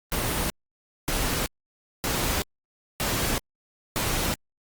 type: noise bursts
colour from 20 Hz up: pink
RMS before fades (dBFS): -26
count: 5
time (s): 0.12-4.34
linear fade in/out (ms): 0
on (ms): 380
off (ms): 580
effects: Opus 24 kbps